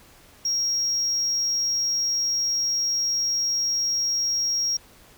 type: tone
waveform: sine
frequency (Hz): 5600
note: F8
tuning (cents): +4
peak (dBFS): -19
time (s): 0.45-4.77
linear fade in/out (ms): 5
effects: tanh soft clip ceiling -20 dBFS + pink hiss -52 dBFS RMS until 5.17 s